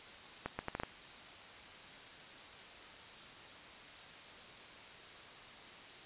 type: accelerating click train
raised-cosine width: 0.5 ms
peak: -22 dBFS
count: 6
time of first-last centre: 0.46-0.834 s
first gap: 130 ms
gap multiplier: 0.72
effects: white hiss -52 dBFS RMS until 6.05 s + resampled to 8000 Hz